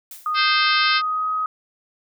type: noise with exponential decay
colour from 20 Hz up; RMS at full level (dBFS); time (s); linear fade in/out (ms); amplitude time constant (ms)
blue; -35; 0.11-0.49; 2; 82
type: tone with pitch glide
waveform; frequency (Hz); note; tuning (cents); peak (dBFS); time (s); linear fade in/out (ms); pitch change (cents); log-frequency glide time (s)
sine; 1236 to 1261.2; D#6 to D#6; -12 to +23; -20; 0.26-1.46; 2; +35; 0.76-1.29
type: harmonic tone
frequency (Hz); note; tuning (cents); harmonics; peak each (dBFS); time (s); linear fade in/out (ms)
521; C5; -7; 3 / 4 / 5 / 6 / 7 / 8 / 9 / 10; -23 / -24 / -25 / -26 / -26 / -27 / -28 / -28; 0.34-1.02; 50
effects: none